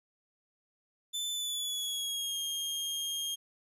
sawtooth tone with pitch glide, 3520 to 3228 Hz, A7 to G#7, 0 to -50 cents, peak -30 dBFS, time 1.13-3.36 s, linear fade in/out 20 ms, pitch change -150 cents, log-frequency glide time 1.31-2.39 s, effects resampled to 32000 Hz + 12-bit

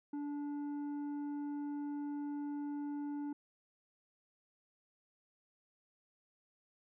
triangle tone with tanh clipping, 290 Hz, D4, 22 cents flat, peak -39 dBFS, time 0.13-3.33 s, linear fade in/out 5 ms, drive 11 dB, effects none

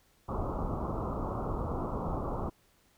pink low-pass noise, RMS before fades -34 dBFS, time 0.28-2.5 s, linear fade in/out 10 ms, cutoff 1300 Hz, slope 96 dB/octave, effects pink hiss -67 dBFS RMS until 2.97 s

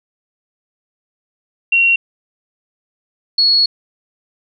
sine tone pair in turn, 2742 / 4353 Hz, F7 / C#8, -32 / -32 cents, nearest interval minor sixth, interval 800 cents, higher second, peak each -9 dBFS, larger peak neither, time 1.72-1.96 / 3.38-3.66 s, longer second, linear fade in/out 5 ms, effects none

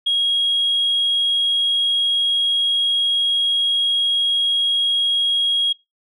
sine tone, 3287 Hz, G#7, 19 cents flat, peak -14 dBFS, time 0.06-5.73 s, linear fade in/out 10 ms, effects noise-tail reverb RT60 0.2 s tail -22 dB re dry + tanh soft clip ceiling -12 dBFS

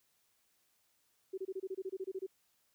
sine tone bursts, 380.5 Hz, F#4, 48 cents sharp, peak -36 dBFS, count 13, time 1.33-2.266 s, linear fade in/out 10 ms, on 48 ms, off 26 ms, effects white hiss -75 dBFS RMS until 2.74 s

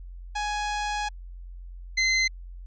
sawtooth tone pair in turn, 834 / 2063 Hz, G#5 / C7, +7 / -25 cents, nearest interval octave + major third, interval 1568 cents, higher second, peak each -23 / -17 dBFS, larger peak second, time 0.35-1.09 / 1.97-2.28 s, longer first, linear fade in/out 10 ms, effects added 44 Hz sine -38 dBFS peak until 2.66 s + resampled to 16000 Hz

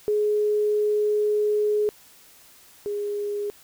sine tone pair in turn, 420.1 / 411.5 Hz, G#4 / G#4, +20 / -16 cents, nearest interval unison, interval 36 cents, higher first, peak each -19 / -25 dBFS, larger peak first, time 0.08-1.89 / 2.86-3.5 s, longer first, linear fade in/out 0 ms, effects white hiss -52 dBFS RMS until 3.63 s

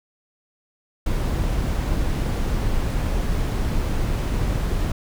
brown noise, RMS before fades -22 dBFS, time 1.06-4.92 s, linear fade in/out 5 ms, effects none

